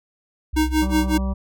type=tone with pitch glide; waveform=sine; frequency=64.4 to 63.44 Hz; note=C2 to B1; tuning=-27 to +47 cents; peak=-22 dBFS; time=0.53-1.34 s; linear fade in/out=10 ms; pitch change=-26 cents; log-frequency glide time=0.77-1.18 s
type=tone with tremolo; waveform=square; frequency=310.5 Hz; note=D#4; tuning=3 cents flat; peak=-16 dBFS; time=0.56-1.18 s; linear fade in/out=10 ms; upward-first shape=sine; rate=5.4 Hz; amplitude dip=95%
type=harmonic tone; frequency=192.8 Hz; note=G3; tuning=28 cents flat; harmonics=1 / 2 / 3 / 4 / 5 / 6; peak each=-25 / -42 / -35 / -44 / -39 / -41 dBFS; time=0.81-1.34 s; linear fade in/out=20 ms
effects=none